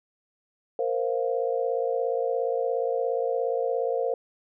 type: chord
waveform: sine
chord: Bb suspended second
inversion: none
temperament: equal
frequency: 466.2 / 523.3 / 698.5 Hz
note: Bb4 / C5 / F5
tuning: 0 / 0 / 0 cents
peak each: -27 / -27 / -32 dBFS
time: 0.79-4.14 s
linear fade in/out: 2 ms
effects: none